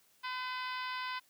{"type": "harmonic tone with a mistuned harmonic", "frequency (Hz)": 507, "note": "B4", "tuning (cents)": 45, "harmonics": [2, 3, 4, 5, 6, 7, 8, 9, 10], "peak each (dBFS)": [-39, -43, -45, -47, -49, -50, -51, -52, -53], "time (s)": [0.23, 1.2], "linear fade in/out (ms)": 20, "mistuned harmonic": 9, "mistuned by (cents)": 25, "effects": ["white hiss -68 dBFS RMS until 1.29 s", "high-pass 60 Hz 12 dB/octave"]}